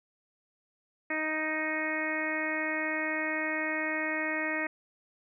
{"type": "harmonic tone", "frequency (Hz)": 311.9, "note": "D#4", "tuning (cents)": 4, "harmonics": [1, 2, 3, 4, 5, 6, 7, 8], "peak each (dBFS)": [-36, -37, -42, -42, -41, -33, -36, -42], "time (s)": [1.1, 4.67], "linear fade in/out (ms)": 5, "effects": []}